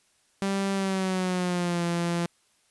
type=tone with pitch glide; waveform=sawtooth; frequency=195.9 to 171.53 Hz; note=G3 to F3; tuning=-1 to -31 cents; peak=-21 dBFS; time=0.42-2.26 s; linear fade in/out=0 ms; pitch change=-230 cents; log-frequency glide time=0.73-1.83 s; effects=white hiss -66 dBFS RMS until 2.7 s + resampled to 24000 Hz